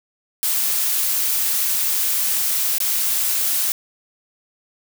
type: noise with dropouts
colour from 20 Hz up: blue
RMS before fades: -20 dBFS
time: 0.43-3.72 s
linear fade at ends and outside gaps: 0 ms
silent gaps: 2.782-2.803 s
effects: none